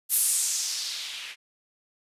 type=noise with low-pass filter sweep; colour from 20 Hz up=violet; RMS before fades=-28 dBFS; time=0.09-1.36 s; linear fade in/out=50 ms; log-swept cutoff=12000 to 2400 Hz; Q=2.2; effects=resampled to 32000 Hz